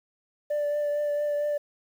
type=tone with vibrato; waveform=sine; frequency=587.3 Hz; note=D5; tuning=in tune; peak=-22 dBFS; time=0.5-1.58 s; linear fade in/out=10 ms; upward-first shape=triangle; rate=4.4 Hz; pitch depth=18 cents each way; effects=tanh soft clip ceiling -23 dBFS + 9-bit